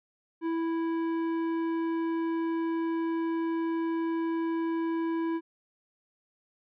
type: tone with tanh clipping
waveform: sine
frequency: 329.6 Hz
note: E4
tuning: in tune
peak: -29 dBFS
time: 0.41-5.41 s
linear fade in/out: 50 ms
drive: 12 dB
effects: none

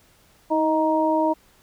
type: tone cluster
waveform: sine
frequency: 317 / 626 / 939 Hz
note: D#4 / D#5 / A#5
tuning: +32 / +10 / +12 cents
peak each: -22 dBFS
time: 0.5-1.34 s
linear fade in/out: 20 ms
effects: pink hiss -57 dBFS RMS until 1.62 s

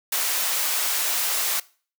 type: high-pass noise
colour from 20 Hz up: white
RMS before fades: -24 dBFS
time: 0.12-1.6 s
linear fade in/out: 5 ms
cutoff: 610 Hz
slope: 12 dB/octave
effects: noise-tail reverb RT60 0.4 s tail -21 dB re dry

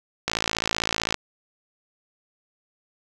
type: click train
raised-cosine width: 0.2 ms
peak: -5 dBFS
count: 49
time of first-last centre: 0.28-1.143 s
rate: 55.6 Hz
effects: none

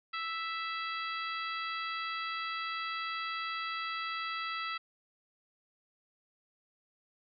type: harmonic tone with a mistuned harmonic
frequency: 659.3 Hz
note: E5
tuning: in tune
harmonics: 2 / 3 / 4 / 5 / 6 / 7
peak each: -37 / -41 / -43 / -45 / -47 / -48 dBFS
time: 0.13-4.78 s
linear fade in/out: 10 ms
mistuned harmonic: 7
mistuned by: +18 cents
effects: none

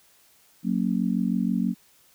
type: chord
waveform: sine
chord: F# major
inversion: none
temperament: just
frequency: 185 / 231.2 / 277.5 Hz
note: F#3 / A#3 / C#4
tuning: 0 / -14 / +2 cents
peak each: -25 / -25 / -30 dBFS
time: 0.63-1.75 s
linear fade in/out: 50 ms
effects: white hiss -59 dBFS RMS until 2.14 s

